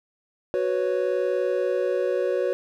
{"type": "chord", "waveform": "triangle", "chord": "F# suspended fourth", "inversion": "none", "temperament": "equal", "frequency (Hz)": [370, 493.9, 554.4], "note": ["F#4", "B4", "C#5"], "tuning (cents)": [0, 0, 0], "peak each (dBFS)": -24, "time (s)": [0.54, 2.53], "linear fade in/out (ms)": 0, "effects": []}